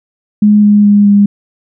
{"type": "tone with pitch steps", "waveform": "sine", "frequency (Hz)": [208.9, 206.9, 204.8, 202.8], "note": ["G#3", "G#3", "G#3", "G#3"], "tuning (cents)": [10, -6, -24, -41], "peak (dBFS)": -3, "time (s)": [0.42, 1.26], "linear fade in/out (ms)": 5, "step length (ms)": 210, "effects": []}